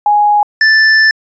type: tone pair in turn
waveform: sine / square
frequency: 830.6 / 1760 Hz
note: G#5 / A6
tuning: 0 / 0 cents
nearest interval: octave + minor second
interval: 1300 cents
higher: second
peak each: -6 dBFS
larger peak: neither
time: 0.06-0.43 / 0.61-1.11 s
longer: second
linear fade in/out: 2 ms
effects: resampled to 16000 Hz